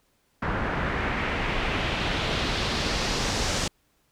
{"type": "noise with low-pass filter sweep", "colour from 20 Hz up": "pink", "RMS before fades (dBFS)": -27, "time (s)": [0.42, 3.68], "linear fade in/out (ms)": 5, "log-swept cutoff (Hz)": [1500, 6700], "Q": 1.6, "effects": ["pink hiss -68 dBFS RMS until 4.11 s"]}